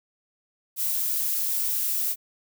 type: noise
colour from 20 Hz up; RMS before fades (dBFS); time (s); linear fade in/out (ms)
violet; -26; 0.76-2.16; 50
effects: none